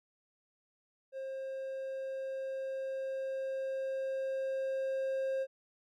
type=tone with level ramp; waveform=triangle; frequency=533 Hz; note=C5; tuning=32 cents sharp; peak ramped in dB=-36 to -29 dBFS; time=1.12-5.47 s; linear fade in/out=50 ms; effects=none